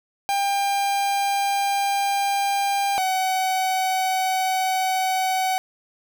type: tone pair in turn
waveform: 45% pulse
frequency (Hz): 798 / 752.4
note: G5 / F#5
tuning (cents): +31 / +29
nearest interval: minor second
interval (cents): 102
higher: first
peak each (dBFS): -20 / -20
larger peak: neither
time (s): 0.29-2.98 / 2.98-5.58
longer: first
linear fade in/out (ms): 0
effects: none